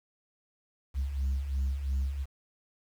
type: beating tone pair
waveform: sine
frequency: 65.41 / 68.31 Hz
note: C2 / C#2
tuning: 0 / -25 cents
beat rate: 2.9 Hz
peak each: -33 / -27 dBFS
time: 0.94-2.26 s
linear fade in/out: 50 ms
effects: tanh soft clip ceiling -25 dBFS + 9-bit